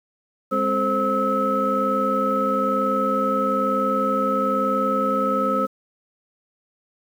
sine tone cluster, 204.3 / 265.4 / 434.2 / 526 / 1296 Hz, G#3 / C4 / A4 / C5 / E6, -28 / +25 / -23 / +9 / -30 cents, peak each -26 / -27 / -30 / -23 / -21 dBFS, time 0.51-5.67 s, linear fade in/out 20 ms, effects tanh soft clip ceiling -10 dBFS + 8-bit

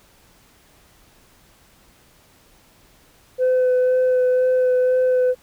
sine tone with vibrato, 507 Hz, B4, 45 cents sharp, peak -12 dBFS, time 3.38-5.35 s, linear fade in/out 50 ms, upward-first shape sine, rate 2 Hz, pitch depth 12 cents each way, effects tanh soft clip ceiling -13 dBFS + pink hiss -54 dBFS RMS until 5.42 s

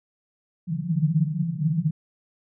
pink band-pass noise, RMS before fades -24 dBFS, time 0.67-1.91 s, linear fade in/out 10 ms, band 150 to 170 Hz, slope 96 dB/octave, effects none

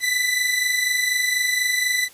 sawtooth tone pair together, 1973.9 / 1998 Hz, B6 / B6, -1 / +20 cents, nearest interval unison, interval 21 cents, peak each -21 / -17 dBFS, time 0-2.09 s, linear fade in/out 50 ms, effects white hiss -48 dBFS RMS until 2.13 s + resampled to 32000 Hz

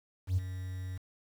triangle tone with ADSR envelope, 92.5 Hz, F#2, in tune, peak -20 dBFS, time 0.27-0.98 s, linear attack 100 ms, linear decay 21 ms, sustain -14 dB, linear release 9 ms, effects tanh soft clip ceiling -22 dBFS + 9-bit

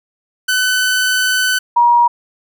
sawtooth / sine tone pair in turn, 1507 / 953 Hz, F#6 / A#5, +31 / +38 cents, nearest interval minor sixth, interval 793 cents, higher first, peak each -9 / -7 dBFS, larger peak second, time 0.48-1.59 / 1.76-2.08 s, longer first, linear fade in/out 10 ms, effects none

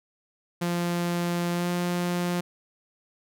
sawtooth tone with pitch glide, 173.5 to 176.13 Hz, F3 to F3, -11 to +15 cents, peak -21 dBFS, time 0.61-2.41 s, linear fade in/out 10 ms, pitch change +26 cents, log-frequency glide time 1.53-1.69 s, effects none

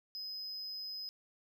triangle tone, 5050 Hz, D#8, 25 cents sharp, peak -39 dBFS, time 0.15-1.09 s, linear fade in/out 0 ms, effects none

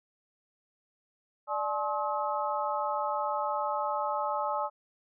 harmonic tone with a mistuned harmonic, 213.3 Hz, G#3, 46 cents sharp, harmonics 3 / 4 / 5 / 6, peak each -34 / -32 / -36 / -34 dBFS, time 1.47-4.7 s, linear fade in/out 50 ms, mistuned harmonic 3, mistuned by -140 cents, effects none

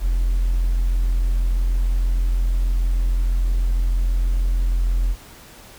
triangle tone with hard clipping, 43.16 Hz, F1, 20 cents flat, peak -16 dBFS, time 0-5.16 s, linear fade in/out 50 ms, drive 3 dB, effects pink hiss -44 dBFS RMS until 5.78 s

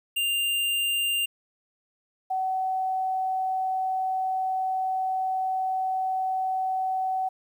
square / sine tone pair in turn, 2794 / 754.7 Hz, F7 / F#5, 0 / +34 cents, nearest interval octave + major seventh, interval 2266 cents, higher first, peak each -24 dBFS, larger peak neither, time 0.16-1.26 / 2.3-7.29 s, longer second, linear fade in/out 10 ms, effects 10-bit

